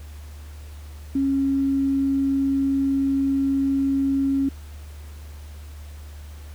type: tone with tanh clipping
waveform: triangle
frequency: 273.3 Hz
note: C#4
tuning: 24 cents flat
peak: -18 dBFS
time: 1.15-4.49 s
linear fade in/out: 5 ms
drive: 3 dB
effects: added 74 Hz sine -36 dBFS peak until 6.54 s + pink hiss -50 dBFS RMS until 6.54 s